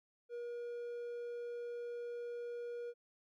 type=tone; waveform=triangle; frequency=477.6 Hz; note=A#4; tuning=42 cents sharp; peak=-39 dBFS; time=0.29-2.94 s; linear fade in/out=50 ms; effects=none